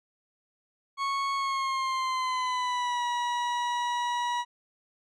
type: tone with pitch glide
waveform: 40% pulse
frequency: 1103 to 965.8 Hz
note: C#6 to B5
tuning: -9 to -39 cents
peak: -26 dBFS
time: 0.97-4.45 s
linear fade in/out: 50 ms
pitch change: -230 cents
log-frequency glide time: 1.35-3.04 s
effects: low-pass 5000 Hz 12 dB/octave